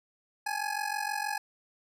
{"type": "ring-modulated tone", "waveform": "25% pulse", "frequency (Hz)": 837, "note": "G#5", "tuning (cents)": 13, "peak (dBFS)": -24, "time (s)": [0.46, 1.38], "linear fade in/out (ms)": 5, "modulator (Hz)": 23.2, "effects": ["resampled to 32000 Hz"]}